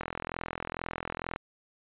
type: click train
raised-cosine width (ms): 0.5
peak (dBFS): -18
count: 58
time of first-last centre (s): 0.01-1.361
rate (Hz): 42.2
effects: resampled to 8000 Hz